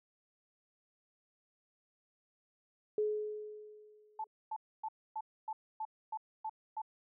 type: tone with exponential decay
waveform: sine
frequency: 424.1 Hz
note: G#4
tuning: 36 cents sharp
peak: -28 dBFS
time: 2.98-4.27 s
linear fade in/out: 2 ms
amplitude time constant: 280 ms
type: tone bursts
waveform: sine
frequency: 874 Hz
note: A5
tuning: 12 cents flat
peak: -36 dBFS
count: 9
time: 4.19-6.818 s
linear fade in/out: 5 ms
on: 52 ms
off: 270 ms
effects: none